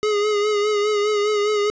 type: tone with vibrato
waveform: square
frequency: 417.8 Hz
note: G#4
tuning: 10 cents sharp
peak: -18 dBFS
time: 0.03-1.7 s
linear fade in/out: 0 ms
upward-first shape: sine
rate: 4.9 Hz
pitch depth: 40 cents each way
effects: resampled to 16000 Hz + 9-bit